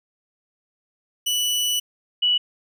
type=tone pair in turn; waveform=sawtooth / sine; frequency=2960 / 2947 Hz; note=F#7 / F#7; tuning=0 / -8 cents; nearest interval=unison; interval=8 cents; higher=first; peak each=-17 / -16 dBFS; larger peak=second; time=1.26-1.8 / 2.22-2.38 s; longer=first; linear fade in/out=10 ms; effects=none